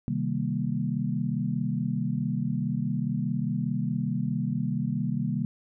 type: chord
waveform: sine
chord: C minor seventh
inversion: none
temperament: equal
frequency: 130.81 / 155.56 / 196 / 233.1 Hz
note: C3 / Eb3 / G3 / Bb3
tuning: 0 / 0 / 0 / 0 cents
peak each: -31 dBFS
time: 0.08-5.45 s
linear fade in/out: 0 ms
effects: none